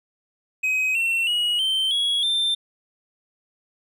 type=tone with pitch steps; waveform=triangle; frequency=2528 / 2709 / 2904 / 3112 / 3336 / 3575 Hz; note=D#7 / E7 / F#7 / G7 / G#7 / A7; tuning=+27 / +47 / -33 / -13 / +7 / +27 cents; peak=-18 dBFS; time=0.63-2.55 s; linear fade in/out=10 ms; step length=320 ms; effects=none